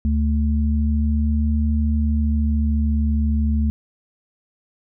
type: tone pair together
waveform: sine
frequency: 73.9 / 221.4 Hz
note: D2 / A3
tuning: +11 / +11 cents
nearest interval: octave + perfect fifth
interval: 1900 cents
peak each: -17 / -22 dBFS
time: 0.05-3.7 s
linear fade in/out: 0 ms
effects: none